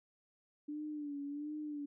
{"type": "tone with vibrato", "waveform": "sine", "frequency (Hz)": 293.2, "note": "D4", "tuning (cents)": -3, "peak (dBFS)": -39, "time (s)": [0.68, 1.86], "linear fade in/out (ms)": 10, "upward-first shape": "sine", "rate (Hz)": 1.4, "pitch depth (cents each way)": 60, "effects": []}